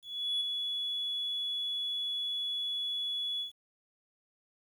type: tone with ADSR envelope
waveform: sine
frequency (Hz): 3397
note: G#7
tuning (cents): +38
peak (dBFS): -26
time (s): 0.02-3.52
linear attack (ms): 390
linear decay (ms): 4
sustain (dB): -5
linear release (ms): 120
effects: tanh soft clip ceiling -26 dBFS + 10-bit